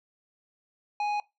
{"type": "tone with tanh clipping", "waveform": "triangle", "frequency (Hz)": 830.6, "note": "G#5", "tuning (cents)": 0, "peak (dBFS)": -28, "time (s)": [1, 1.2], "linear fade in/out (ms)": 2, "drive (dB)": 16, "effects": ["noise-tail reverb RT60 0.2 s tail -20 dB re dry", "low-pass 5000 Hz 12 dB/octave"]}